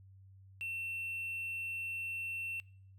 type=tone; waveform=triangle; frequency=2700 Hz; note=E7; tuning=41 cents sharp; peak=-36 dBFS; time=0.61-2.6 s; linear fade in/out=0 ms; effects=noise-tail reverb RT60 0.6 s tail -22 dB re dry + added 96 Hz sine -55 dBFS peak until 2.98 s